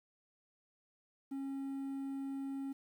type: tone with quantisation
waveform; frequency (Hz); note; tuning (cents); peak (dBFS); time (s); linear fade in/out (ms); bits
triangle; 272.8; C#4; -28; -36; 1.31-2.73; 10; 11
effects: none

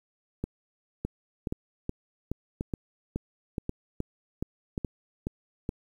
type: two click trains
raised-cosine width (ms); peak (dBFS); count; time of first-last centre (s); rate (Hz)
3; -17 / -17; 12 / 5; 1.05-5.691 / 0.44-4.778; 2.37 / 0.922
effects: 9-bit

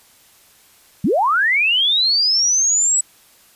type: linear sweep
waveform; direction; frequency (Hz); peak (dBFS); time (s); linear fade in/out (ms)
sine; up; 148.2 to 7902; -13; 1.04-3.01; 5
effects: white hiss -51 dBFS RMS until 3.55 s + resampled to 32000 Hz

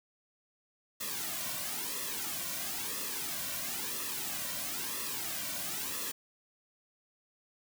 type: noise with flanger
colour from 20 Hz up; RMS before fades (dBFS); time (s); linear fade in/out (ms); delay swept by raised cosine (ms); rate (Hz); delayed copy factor
white; -37; 1-6.12; 10; 1.3 to 2.4; 1; -0.75
effects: none

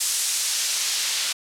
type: noise with band-pass filter sweep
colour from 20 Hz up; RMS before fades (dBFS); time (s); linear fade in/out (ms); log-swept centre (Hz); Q
white; -24; 0-1.33; 10; 7400 to 3900; 0.82
effects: low-pass 12000 Hz 12 dB/octave

